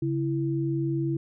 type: tone pair together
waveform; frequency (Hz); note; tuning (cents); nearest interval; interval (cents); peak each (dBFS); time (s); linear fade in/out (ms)
sine; 139.11 / 331.3; C#3 / E4; +6 / +9; octave + minor third; 1503; -27; 0.02-1.17; 5
effects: none